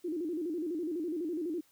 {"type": "tone with vibrato", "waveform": "sine", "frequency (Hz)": 329.6, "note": "E4", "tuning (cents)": 0, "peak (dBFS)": -32, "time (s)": [0.04, 1.61], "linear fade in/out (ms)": 10, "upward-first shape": "square", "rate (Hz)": 12, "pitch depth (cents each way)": 120, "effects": ["white hiss -67 dBFS RMS until 1.71 s"]}